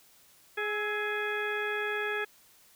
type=harmonic tone with a mistuned harmonic; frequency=418.1 Hz; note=G#4; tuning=12 cents sharp; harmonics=1 / 2 / 3 / 4 / 5 / 6 / 8; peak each=-34 / -41 / -40 / -33 / -42 / -39 / -45 dBFS; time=0.57-2.25 s; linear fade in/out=10 ms; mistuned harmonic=3; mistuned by=+65 cents; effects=white hiss -60 dBFS RMS until 2.75 s